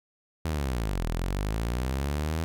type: linear two-way sweep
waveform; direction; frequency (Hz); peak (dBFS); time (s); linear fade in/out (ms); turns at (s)
sawtooth; down then up; 82.41 to 38.89 to 82.41; -23; 0.45-2.44; 0; 1.06
effects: none